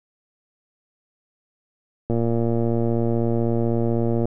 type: click train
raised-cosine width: 2 ms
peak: -10 dBFS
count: 251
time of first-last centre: 2.1-4.255 s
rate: 116 Hz
effects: none